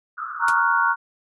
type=band-pass noise; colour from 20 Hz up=white; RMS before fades=-31 dBFS; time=0.17-0.62 s; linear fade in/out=10 ms; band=1200 to 1400 Hz; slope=96 dB/octave
type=chord; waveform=sine; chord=Gb major seventh; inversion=first; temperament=equal; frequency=932.3 / 1108.7 / 1396.9 / 1480 Hz; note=Bb5 / Db6 / F6 / Gb6; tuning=0 / 0 / 0 / 0 cents; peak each=-22 dBFS; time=0.39-0.96 s; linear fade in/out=50 ms
type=noise with exponential decay; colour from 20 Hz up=white; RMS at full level=-25 dBFS; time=0.48-0.56 s; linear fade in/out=2 ms; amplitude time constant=16 ms
effects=resampled to 24000 Hz